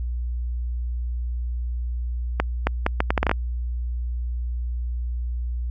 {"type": "accelerating click train", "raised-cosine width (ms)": 0.5, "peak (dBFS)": -4, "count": 10, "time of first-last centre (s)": [2.4, 3.314], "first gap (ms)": 270, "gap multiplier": 0.72, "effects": ["added 60 Hz sine -24 dBFS peak until 5.7 s"]}